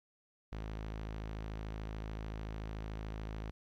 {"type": "tone", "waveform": "sawtooth", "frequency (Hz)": 53.6, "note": "A1", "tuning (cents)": -45, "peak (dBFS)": -36, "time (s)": [0.52, 3.51], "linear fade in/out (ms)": 5, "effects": ["low-pass 4000 Hz 12 dB/octave", "13-bit"]}